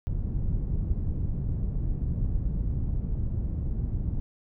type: low-pass noise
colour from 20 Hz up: pink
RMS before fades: -28 dBFS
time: 0.07-4.2 s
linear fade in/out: 0 ms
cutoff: 140 Hz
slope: 12 dB/octave
effects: none